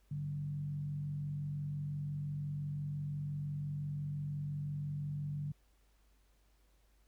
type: tone with frequency modulation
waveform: sine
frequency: 146.3 Hz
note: D3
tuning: 6 cents flat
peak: -36 dBFS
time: 0.11-5.52 s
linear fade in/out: 5 ms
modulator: 45.8 Hz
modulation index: 0.43
effects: added 50 Hz sine -67 dBFS peak until 7.07 s + pink hiss -75 dBFS RMS until 7.07 s